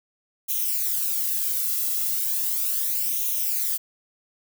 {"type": "noise with flanger", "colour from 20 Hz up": "violet", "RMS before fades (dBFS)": -25, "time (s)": [0.48, 3.78], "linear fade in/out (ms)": 20, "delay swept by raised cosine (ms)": [0.31, 1.51], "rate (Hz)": 0.36, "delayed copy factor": 0.65, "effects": []}